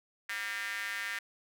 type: tone with high-pass filter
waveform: square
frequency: 107.1 Hz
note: A2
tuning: 46 cents flat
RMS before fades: -37 dBFS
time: 0.29-1.19 s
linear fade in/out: 5 ms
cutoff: 1800 Hz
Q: 4.6
effects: none